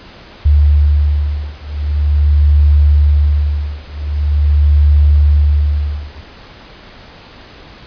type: beating tone pair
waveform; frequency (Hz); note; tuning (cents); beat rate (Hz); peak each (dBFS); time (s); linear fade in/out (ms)
sine; 73.2 / 73.64; D2 / D2; -5 / +5; 0.44; -11; 0.45-6.21; 10
effects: pink hiss -37 dBFS RMS until 7.86 s + resampled to 11025 Hz